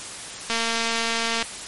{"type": "click train", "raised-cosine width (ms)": 0.2, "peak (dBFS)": -7, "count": 213, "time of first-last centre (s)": [0.5, 1.426], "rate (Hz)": 229, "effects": ["white hiss -35 dBFS RMS until 1.67 s", "MP3 48 kbps"]}